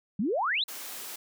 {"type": "exponential sweep", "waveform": "sine", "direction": "up", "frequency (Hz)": [180.5, 4169], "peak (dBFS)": -25, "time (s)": [0.19, 0.64], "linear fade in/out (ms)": 5}
{"type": "high-pass noise", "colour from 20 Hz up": "white", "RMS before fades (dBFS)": -40, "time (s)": [0.68, 1.16], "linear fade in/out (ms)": 5, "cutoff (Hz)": 220, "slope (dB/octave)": 48}
{"effects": []}